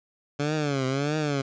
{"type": "tone with vibrato", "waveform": "15% pulse", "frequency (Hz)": 142.2, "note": "C#3", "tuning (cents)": 45, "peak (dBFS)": -18, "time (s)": [0.39, 1.42], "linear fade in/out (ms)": 10, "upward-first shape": "triangle", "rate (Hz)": 1.6, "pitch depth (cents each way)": 170, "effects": ["resampled to 16000 Hz", "9-bit"]}